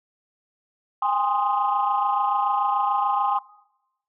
sine chord, Ab major seventh, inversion third, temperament equal with one note detuned, 803.7 / 830.6 / 1046.5 / 1244.5 Hz, G5 / Ab5 / C6 / Eb6, +43 / 0 / 0 / 0 cents, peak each -24 / -27 / -23 / -27 dBFS, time 1.02-3.39 s, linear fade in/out 5 ms, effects noise-tail reverb RT60 0.9 s tail -21 dB re dry + tanh soft clip ceiling -11 dBFS

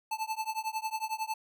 square tone with tremolo, 877 Hz, A5, 6 cents flat, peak -29 dBFS, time 0.11-1.34 s, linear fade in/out 5 ms, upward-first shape triangle, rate 11 Hz, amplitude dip 100%, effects none

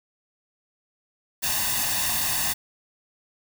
white noise with comb filter, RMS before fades -25 dBFS, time 1.42-2.54 s, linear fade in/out 20 ms, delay 1.1 ms, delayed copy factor +0.75, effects none

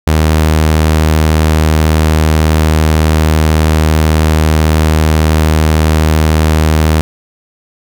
sawtooth tone, 78.2 Hz, D#2, 9 cents sharp, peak -3 dBFS, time 0.07-7.01 s, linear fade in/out 0 ms, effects none

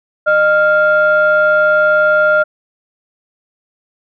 sine tone pair together, 611.6 / 1396.9 Hz, D#5 / F6, -30 / 0 cents, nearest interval octave + major second, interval 1430 cents, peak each -10 dBFS, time 0.26-2.44 s, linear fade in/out 20 ms, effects tanh soft clip ceiling -2 dBFS

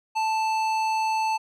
sine tone with tanh clipping, 880 Hz, A5, in tune, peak -24 dBFS, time 0.15-1.38 s, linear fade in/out 20 ms, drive 15 dB, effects none

